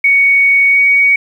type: tone with pitch glide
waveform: sine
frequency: 2232 to 2246 Hz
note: C#7 to C#7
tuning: +11 to +22 cents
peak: -6 dBFS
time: 0.04-1.16 s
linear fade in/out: 5 ms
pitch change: +11 cents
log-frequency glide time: 0.7-0.79 s
effects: 7-bit